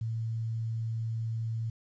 sine tone with quantisation, 113.1 Hz, A2, 48 cents sharp, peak -30 dBFS, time 0.01-1.7 s, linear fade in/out 5 ms, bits 10, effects resampled to 16000 Hz

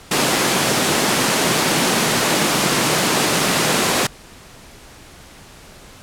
pink high-pass noise, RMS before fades -17 dBFS, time 0.11-4.07 s, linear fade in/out 5 ms, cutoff 150 Hz, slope 24 dB/octave, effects pink hiss -42 dBFS RMS until 6.02 s + low-pass 11000 Hz 12 dB/octave

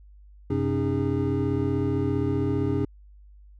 triangle tone cluster, 93.6 / 130.8 / 271.6 / 307 / 407.2 Hz, F#2 / C3 / C#4 / D#4 / G#4, +20 / 0 / -35 / -23 / -34 cents, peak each -27 dBFS, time 0.5-2.85 s, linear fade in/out 5 ms, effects added 50 Hz sine -47 dBFS peak until 3.59 s

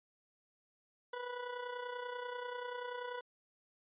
20% pulse tone with amplitude modulation, 491.4 Hz, B4, 9 cents flat, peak -33 dBFS, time 1.13-3.21 s, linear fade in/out 5 ms, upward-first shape sine, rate 30.3 Hz, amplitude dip 55%, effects resampled to 8000 Hz

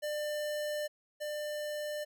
square tone pair in turn, 597 / 597 Hz, D5 / D5, +28 / +28 cents, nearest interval unison, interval 0 cents, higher neither, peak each -34 / -36 dBFS, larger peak first, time 0.02-0.88 / 1.2-2.05 s, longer first, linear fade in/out 20 ms, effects none

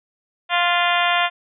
harmonic tone with a mistuned harmonic, 350 Hz, F4, 4 cents sharp, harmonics 2 / 3 / 4 / 5 / 6 / 7 / 8 / 9 / 10, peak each -21 / -23 / -24 / -25 / -26 / -26 / -27 / -28 / -28 dBFS, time 0.49-1.3 s, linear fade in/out 50 ms, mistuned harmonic 6, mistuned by -30 cents, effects none

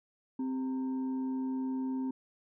sine tone with frequency modulation, 261.6 Hz, C4, in tune, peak -31 dBFS, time 0.39-2.11 s, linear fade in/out 5 ms, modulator 658 Hz, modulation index 0.29, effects none

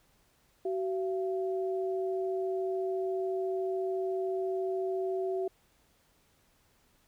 sine tone pair together, 378 / 680 Hz, F#4 / F5, +37 / -46 cents, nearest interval minor seventh, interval 1017 cents, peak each -30 / -37 dBFS, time 0.65-5.48 s, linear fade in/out 5 ms, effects pink hiss -68 dBFS RMS until 7.07 s

